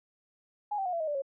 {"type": "tone with pitch steps", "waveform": "sine", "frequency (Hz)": [830.6, 775, 723.1, 674.7, 629.5, 587.3, 548], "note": ["G#5", "G5", "F#5", "E5", "D#5", "D5", "C#5"], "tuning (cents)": [0, -20, -40, 40, 20, 0, -20], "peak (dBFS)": -29, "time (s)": [0.71, 1.221], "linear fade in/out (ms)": 10, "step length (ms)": 73, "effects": []}